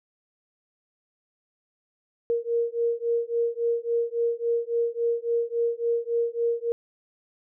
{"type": "beating tone pair", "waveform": "sine", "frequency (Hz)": [466.2, 469.8], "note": ["A#4", "A#4"], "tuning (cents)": [0, 13], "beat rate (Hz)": 3.6, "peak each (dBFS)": -26, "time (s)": [2.3, 6.72], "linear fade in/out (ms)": 0, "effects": []}